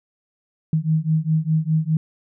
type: beating tone pair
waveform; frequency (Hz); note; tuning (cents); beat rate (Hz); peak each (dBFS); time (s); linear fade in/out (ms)
sine; 155.56 / 160.46; D#3 / E3; 0 / -46; 4.9; -20; 0.73-1.97; 2
effects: none